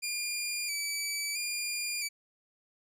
15% pulse tone with vibrato, 2354 Hz, D7, 3 cents sharp, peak -25 dBFS, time 0.02-2.09 s, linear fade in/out 20 ms, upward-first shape square, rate 0.75 Hz, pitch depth 40 cents each way, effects none

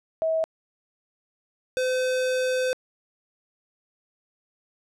sine / square tone pair in turn, 644 / 511.1 Hz, E5 / C5, -41 / -41 cents, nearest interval major third, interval 400 cents, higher first, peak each -21 / -23 dBFS, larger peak first, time 0.22-0.44 / 1.77-2.73 s, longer second, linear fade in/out 0 ms, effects low-pass 9000 Hz 12 dB/octave

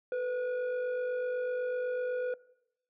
sine tone with frequency modulation, 500 Hz, B4, 21 cents sharp, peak -28 dBFS, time 0.12-2.34 s, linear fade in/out 2 ms, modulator 952 Hz, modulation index 0.44, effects noise-tail reverb RT60 0.8 s tail -22 dB re dry + tanh soft clip ceiling -28 dBFS

